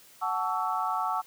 sine chord, F# minor seventh, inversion none, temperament equal with one note detuned, 740 / 880 / 1129.4 / 1318.5 Hz, F#5 / A5 / C#6 / E6, 0 / 0 / +32 / 0 cents, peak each -32 dBFS, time 0.21-1.22 s, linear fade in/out 20 ms, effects white hiss -55 dBFS RMS until 1.26 s + high-pass 100 Hz 12 dB/octave

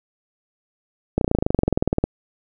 slowing click train, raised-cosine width 2 ms, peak -4 dBFS, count 21, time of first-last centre 1.18-2.04 s, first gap 32 ms, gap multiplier 1.03, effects none

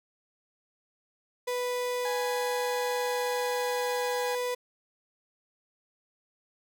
35% pulse tone, 493.9 Hz, B4, in tune, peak -27 dBFS, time 1.47-4.55 s, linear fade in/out 10 ms
30% pulse tone with pitch glide, 830.6 to 824.4 Hz, G#5 to G#5, 0 to -13 cents, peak -31 dBFS, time 2.05-4.35 s, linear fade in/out 2 ms, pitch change -13 cents, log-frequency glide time 2.94-4.18 s
effects none

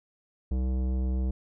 sine tone with tanh clipping, 64 Hz, C2, 38 cents flat, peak -27 dBFS, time 0.51-1.31 s, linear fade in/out 5 ms, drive 15 dB, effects none

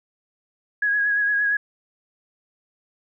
sine tone with vibrato, 1661.2 Hz, G#6, in tune, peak -18 dBFS, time 0.82-1.57 s, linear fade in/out 5 ms, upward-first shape triangle, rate 8.7 Hz, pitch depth 36 cents each way, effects none

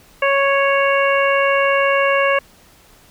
harmonic tone, 554 Hz, C#5, 1 cent flat, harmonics 1 / 2 / 3 / 4 / 5, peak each -16 / -19 / -21 / -22 / -23 dBFS, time 0.22-2.39 s, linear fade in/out 5 ms, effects pink hiss -49 dBFS RMS until 3.1 s

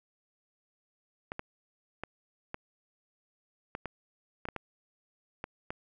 clicks, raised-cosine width 0.5 ms, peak -21 dBFS, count 11, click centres 1.319 / 1.394 / 2.036 / 2.544 / 3.751 / 3.857 / 4.454 / 4.487 / 4.563 / 5.441 / 5.705 s, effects none

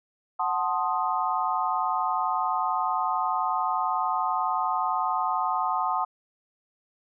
sine chord, F# diminished seventh, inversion none, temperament equal with one note detuned, 740 / 880 / 1051.3 / 1244.5 Hz, F#5 / A5 / C6 / Eb6, 0 / 0 / +8 / 0 cents, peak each -29 dBFS, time 0.39-6.05 s, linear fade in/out 10 ms, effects none

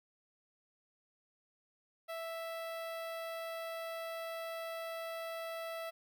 sawtooth tone with notch filter, 659.3 Hz, E5, in tune, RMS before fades -42 dBFS, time 2.08-5.91 s, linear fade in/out 20 ms, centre 6900 Hz, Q 0.93, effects 13-bit

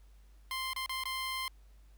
15% pulse tone with dropouts, 1047 Hz, C6, 1 cent sharp, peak -28 dBFS, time 0.51-1.48 s, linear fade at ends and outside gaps 1 ms, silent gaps 0.733-0.762 / 0.861-0.894 / 1.037-1.055 s, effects added 50 Hz sine -55 dBFS peak until 1.97 s + pink hiss -71 dBFS RMS until 1.97 s

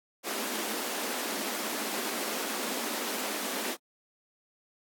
pink high-pass noise, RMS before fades -34 dBFS, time 0.23-3.77 s, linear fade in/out 50 ms, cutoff 210 Hz, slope 96 dB/octave, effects AAC 64 kbps

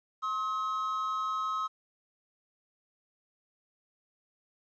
triangle tone pair together, 1066 / 1277.2 Hz, C6 / D#6, +32 / +45 cents, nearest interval minor third, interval 313 cents, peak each -34 / -29 dBFS, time 0.22-1.68 s, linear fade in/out 20 ms, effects resampled to 16000 Hz + 11-bit

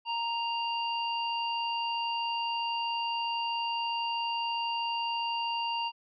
harmonic tone, 932.3 Hz, A#5, in tune, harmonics 1 / 3 / 5, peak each -31 / -34 / -42 dBFS, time 0.05-5.92 s, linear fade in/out 50 ms, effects none

